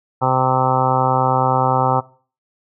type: harmonic tone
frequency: 129.7 Hz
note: C3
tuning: 15 cents flat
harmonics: 1 / 2 / 3 / 4 / 5 / 6 / 7 / 8 / 9 / 10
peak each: -21 / -27 / -28 / -23 / -29 / -19 / -19 / -26 / -25 / -24 dBFS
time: 0.21-2.01 s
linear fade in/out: 20 ms
effects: noise-tail reverb RT60 0.4 s tail -19 dB re dry